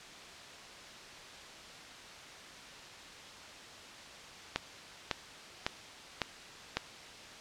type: click train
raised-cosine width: 0.2 ms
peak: -12 dBFS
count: 5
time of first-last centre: 4.56-6.77 s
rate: 1.81 Hz
effects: white hiss -49 dBFS RMS until 7.4 s + low-pass 5000 Hz 12 dB/octave